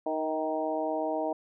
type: harmonic tone with a mistuned harmonic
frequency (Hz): 156.1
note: D#3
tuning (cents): +6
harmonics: 2 / 3 / 4 / 5 / 6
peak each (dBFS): -34 / -36 / -31 / -35 / -38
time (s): 0.06-1.33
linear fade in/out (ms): 5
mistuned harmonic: 4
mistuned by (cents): +23
effects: none